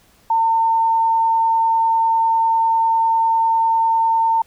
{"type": "tone", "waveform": "sine", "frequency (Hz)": 905, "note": "A5", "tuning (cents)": 48, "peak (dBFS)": -13, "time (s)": [0.3, 4.42], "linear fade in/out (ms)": 5, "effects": ["pink hiss -54 dBFS RMS until 4.46 s"]}